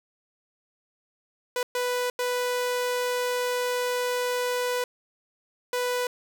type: tone bursts at uneven times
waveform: sawtooth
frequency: 494.3 Hz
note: B4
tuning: 1 cent sharp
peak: -21 dBFS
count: 4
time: 1.56-1.63 / 1.75-2.1 / 2.19-4.84 / 5.73-6.07 s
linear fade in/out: 2 ms
effects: none